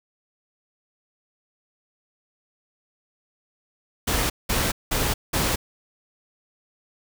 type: noise bursts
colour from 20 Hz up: pink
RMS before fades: -23 dBFS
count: 4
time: 4.07-5.56 s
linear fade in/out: 10 ms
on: 230 ms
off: 190 ms
effects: none